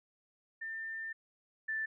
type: tone pair in turn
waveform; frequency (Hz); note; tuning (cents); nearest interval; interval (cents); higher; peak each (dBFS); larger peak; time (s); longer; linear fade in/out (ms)
sine; 1795 / 1764.2; A6 / A6; +34 / +4; unison; 30; first; -38 / -33; second; 0.61-1.13 / 1.68-1.86; first; 10
effects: none